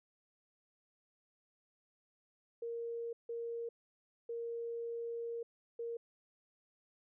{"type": "tone bursts at uneven times", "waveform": "sine", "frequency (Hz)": 466.2, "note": "A#4", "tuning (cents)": 0, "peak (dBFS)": -38, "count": 4, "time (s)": [[2.62, 3.13], [3.29, 3.69], [4.29, 5.43], [5.79, 5.97]], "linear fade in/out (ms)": 5, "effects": []}